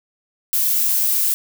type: noise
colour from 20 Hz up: violet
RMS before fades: -18 dBFS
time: 0.53-1.34 s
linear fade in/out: 0 ms
effects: none